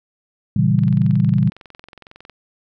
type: chord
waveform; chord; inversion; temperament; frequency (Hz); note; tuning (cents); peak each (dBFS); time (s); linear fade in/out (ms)
sine; A# diminished seventh; none; equal; 116.54 / 138.59 / 164.81 / 196; A#2 / C#3 / E3 / G3; 0 / 0 / 0 / 0; -18; 0.56-1.5; 5
type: click train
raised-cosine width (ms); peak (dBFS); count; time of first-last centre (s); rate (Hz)
0.3; -24; 34; 0.79-2.297; 21.9
effects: none